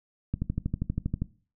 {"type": "click train", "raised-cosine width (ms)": 5, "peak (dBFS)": -15, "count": 12, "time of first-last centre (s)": [0.34, 1.22], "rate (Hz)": 12.5, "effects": ["noise-tail reverb RT60 0.4 s tail -19 dB re dry"]}